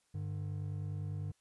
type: tone pair together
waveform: triangle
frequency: 99.4 / 149.36 Hz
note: G2 / D3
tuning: +25 / +30 cents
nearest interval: perfect fifth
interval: 705 cents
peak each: -36 / -39 dBFS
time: 0.14-1.32 s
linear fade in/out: 10 ms
effects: white hiss -75 dBFS RMS until 1.4 s + resampled to 24000 Hz